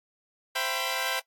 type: chord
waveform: 10% pulse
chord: C major seventh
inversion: none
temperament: equal with one note detuned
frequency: 523.3 / 674.7 / 784 / 987.8 Hz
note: C5 / E5 / G5 / B5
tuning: 0 / +40 / 0 / 0 cents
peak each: -25 dBFS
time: 0.55-1.2 s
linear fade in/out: 10 ms
effects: noise-tail reverb RT60 0.1 s tail -18 dB re dry + AAC 64 kbps